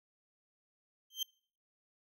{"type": "tone with exponential growth", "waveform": "35% pulse", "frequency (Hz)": 3139, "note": "G7", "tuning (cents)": 2, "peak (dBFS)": -28, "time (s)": [1.1, 1.23], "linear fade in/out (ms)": 5, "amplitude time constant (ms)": 28, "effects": ["noise-tail reverb RT60 0.5 s tail -25 dB re dry"]}